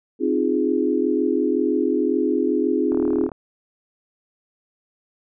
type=chord; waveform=sine; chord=F minor seventh; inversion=second; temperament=equal with one note detuned; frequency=261.6 / 307.2 / 349.2 / 415.3 Hz; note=C4 / Eb4 / F4 / Ab4; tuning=0 / -22 / 0 / 0 cents; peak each=-23 dBFS; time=0.19-3.3 s; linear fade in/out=50 ms
type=click train; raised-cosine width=1 ms; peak=-20 dBFS; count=16; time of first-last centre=2.92-3.318 s; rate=37.7 Hz
effects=none

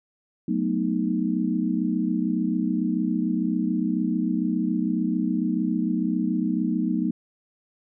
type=chord; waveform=sine; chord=B dominant seventh; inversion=second; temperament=equal; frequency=185 / 220 / 246.9 / 311.1 Hz; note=F#3 / A3 / B3 / D#4; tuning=0 / 0 / 0 / 0 cents; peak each=-27 dBFS; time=0.48-7.11 s; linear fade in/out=5 ms; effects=none

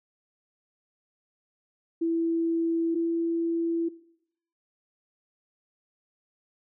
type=tone pair in turn; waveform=sine; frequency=331.5 / 334 Hz; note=E4 / E4; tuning=+10 / +23 cents; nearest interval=unison; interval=13 cents; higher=second; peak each=-23 dBFS; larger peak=neither; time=2.01-2.95 / 2.95-3.89 s; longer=neither; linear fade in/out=10 ms; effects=noise-tail reverb RT60 0.7 s tail -19 dB re dry

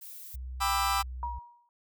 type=noise; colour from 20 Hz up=violet; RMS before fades=-45 dBFS; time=0.01-0.36 s; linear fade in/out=10 ms
type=tone with pitch glide; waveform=sine; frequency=63.5 to 62.66 Hz; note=B1 to B1; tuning=+49 to +26 cents; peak=-36 dBFS; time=0.34-1.39 s; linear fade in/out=5 ms; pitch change=-23 cents; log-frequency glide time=0.61-1.22 s
type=chord; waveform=40% pulse; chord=E minor seventh; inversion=first; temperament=just; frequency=791.1 / 988.9 / 1186.7 / 1318.5 Hz; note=G5 / B5 / D6 / E6; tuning=+16 / +2 / +18 / 0 cents; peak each=-31 dBFS; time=0.6-1.03 s; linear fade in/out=20 ms
type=tone with exponential decay; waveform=sine; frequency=954 Hz; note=A#5; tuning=40 cents sharp; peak=-29 dBFS; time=1.23-1.69 s; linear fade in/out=1 ms; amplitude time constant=100 ms
effects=none

